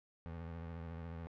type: tone with vibrato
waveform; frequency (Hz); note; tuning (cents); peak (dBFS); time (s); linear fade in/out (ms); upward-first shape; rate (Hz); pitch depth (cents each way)
25% pulse; 83.2; E2; +17; -40; 0.26-1.27; 0; triangle; 14; 64
effects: low-pass 2000 Hz 12 dB/octave